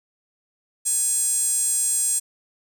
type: tone with high-pass filter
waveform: sawtooth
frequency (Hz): 836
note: G#5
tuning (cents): +11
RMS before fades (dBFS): -22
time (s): 0.85-2.2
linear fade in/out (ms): 20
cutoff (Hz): 8200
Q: 7.4
effects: 9-bit